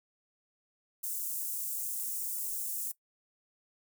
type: high-pass noise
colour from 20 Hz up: white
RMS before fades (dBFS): -36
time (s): 1.03-2.92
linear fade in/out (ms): 10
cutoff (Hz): 7600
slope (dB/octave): 24
effects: noise-tail reverb RT60 0.1 s tail -19 dB re dry